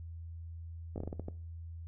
slowing click train, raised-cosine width 2 ms, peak -26 dBFS, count 8, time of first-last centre 0.96-1.284 s, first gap 19 ms, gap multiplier 1.29, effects noise-tail reverb RT60 0.4 s tail -18 dB re dry + added 83 Hz sine -42 dBFS peak until 1.87 s

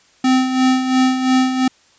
square tone with tremolo, 258.4 Hz, C4, 21 cents flat, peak -11 dBFS, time 0.24-1.68 s, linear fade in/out 5 ms, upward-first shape sine, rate 2.9 Hz, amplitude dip 60%, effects white hiss -53 dBFS RMS until 1.98 s + resampled to 16000 Hz

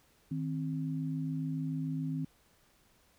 sine tone pair together, 156.75 / 263.8 Hz, D#3 / C4, +13 / +14 cents, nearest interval major sixth, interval 901 cents, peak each -34 / -36 dBFS, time 0.31-2.25 s, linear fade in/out 5 ms, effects pink hiss -67 dBFS RMS until 3.18 s

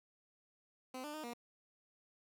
15% pulse tone with pitch steps, 257.1 / 297.5 / 308.6 / 238.3 Hz, C4 / D4 / D#4 / A#3, -30 / +22 / -14 / +38 cents, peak -37 dBFS, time 0.94-1.336 s, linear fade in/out 5 ms, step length 99 ms, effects none

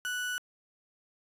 35% pulse tone, 1480 Hz, F#6, in tune, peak -30 dBFS, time 0.05-0.38 s, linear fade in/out 0 ms, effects resampled to 32000 Hz + 10-bit

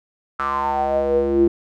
square tone with band-pass filter sweep, 69.3 Hz, C#2, in tune, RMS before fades -19 dBFS, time 0.39-1.48 s, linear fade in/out 5 ms, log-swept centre 1300 to 320 Hz, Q 8.5, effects none

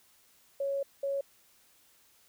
sine tone bursts at uneven times, 554.4 Hz, C#5, in tune, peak -29 dBFS, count 2, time 0.6-0.83 / 1.03-1.21 s, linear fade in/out 5 ms, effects white hiss -64 dBFS RMS until 2.28 s

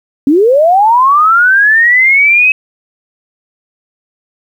sine linear sweep, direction up, 261.6 to 2570 Hz, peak -4 dBFS, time 0.27-2.52 s, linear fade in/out 2 ms, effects 7-bit

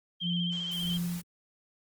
sine tone with vibrato, 3136 Hz, G7, in tune, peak -32 dBFS, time 0.2-0.98 s, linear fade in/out 20 ms, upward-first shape square, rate 15 Hz, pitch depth 35 cents each way
sine tone with tremolo, 173.7 Hz, F3, 9 cents flat, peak -28 dBFS, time 0.21-1.23 s, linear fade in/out 50 ms, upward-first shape sine, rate 1.6 Hz, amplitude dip 75%
white high-pass noise, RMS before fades -45 dBFS, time 0.51-1.22 s, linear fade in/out 20 ms, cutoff 320 Hz, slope 48 dB/octave
effects Opus 24 kbps

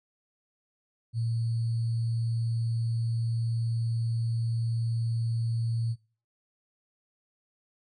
sine tone with sample-and-hold, 115.1 Hz, A#2, 22 cents flat, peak -26 dBFS, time 1.13-5.96 s, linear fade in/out 50 ms, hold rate 4410 Hz, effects noise-tail reverb RT60 0.4 s tail -23 dB re dry + resampled to 24000 Hz

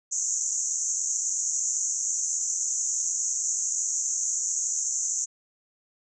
pink band-pass noise, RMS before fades -28 dBFS, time 0.11-5.26 s, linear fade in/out 20 ms, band 6200 to 7300 Hz, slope 96 dB/octave, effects none

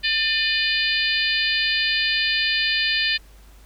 harmonic tone with a mistuned harmonic, 596 Hz, D5, 25 cents sharp, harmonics 3 / 4 / 5 / 6 / 7 / 8, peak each -24 / -25 / -26 / -27 / -27 / -28 dBFS, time 0.03-3.18 s, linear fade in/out 20 ms, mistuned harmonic 4, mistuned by +51 cents, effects added 50 Hz sine -45 dBFS peak until 3.65 s + pink hiss -54 dBFS RMS until 3.65 s

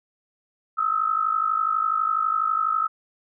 sine tone pair together, 1266.4 / 1318.5 Hz, D#6 / E6, +30 / 0 cents, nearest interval minor second, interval 70 cents, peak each -23 dBFS, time 0.77-2.88 s, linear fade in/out 20 ms, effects none

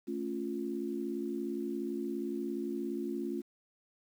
sine chord, A augmented, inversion none, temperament equal, 220 / 277.2 / 349.2 Hz, A3 / C#4 / E#4, 0 / 0 / 0 cents, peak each -39 / -38 / -37 dBFS, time 0.07-3.42 s, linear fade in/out 20 ms, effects 10-bit

